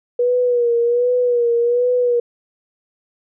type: tone with vibrato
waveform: sine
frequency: 482.6 Hz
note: B4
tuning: 40 cents flat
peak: -13 dBFS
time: 0.19-2.2 s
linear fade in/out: 5 ms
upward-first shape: sine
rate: 1.3 Hz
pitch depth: 49 cents each way
effects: none